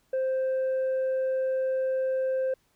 sine tone with tanh clipping, 523.3 Hz, C5, in tune, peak -25 dBFS, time 0.13-2.54 s, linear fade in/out 5 ms, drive 2 dB, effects pink hiss -69 dBFS RMS until 2.75 s

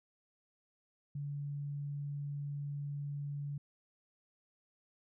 sine tone, 143.5 Hz, D3, 40 cents flat, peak -37 dBFS, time 1.15-3.58 s, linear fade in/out 5 ms, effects none

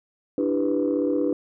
sine chord, E minor seventh, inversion third, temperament equal, 293.7 / 329.6 / 392 / 493.9 Hz, D4 / E4 / G4 / B4, 0 / 0 / 0 / 0 cents, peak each -23 / -27 / -27 / -25 dBFS, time 0.38-1.33 s, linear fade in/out 2 ms, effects tanh soft clip ceiling -13 dBFS

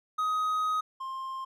triangle tone pair in turn, 1257 / 1057 Hz, D#6 / C6, +17 / +17 cents, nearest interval minor third, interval 300 cents, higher first, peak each -24 / -32 dBFS, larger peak first, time 0.18-0.81 / 1-1.45 s, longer first, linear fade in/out 10 ms, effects none

